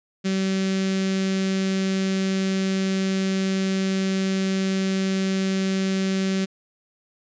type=tone with notch filter; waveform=sawtooth; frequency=191.3 Hz; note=G3; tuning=42 cents flat; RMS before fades=-23 dBFS; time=0.24-6.46 s; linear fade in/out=20 ms; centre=890 Hz; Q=0.58; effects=resampled to 16000 Hz